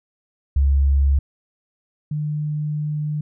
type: tone pair in turn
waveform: sine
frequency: 69.3 / 150.36 Hz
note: C#2 / D3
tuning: 0 / +41 cents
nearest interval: octave + minor second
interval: 1341 cents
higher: second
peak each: -13 / -21 dBFS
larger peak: first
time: 0.56-1.19 / 2.11-3.21 s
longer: second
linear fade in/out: 5 ms
effects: none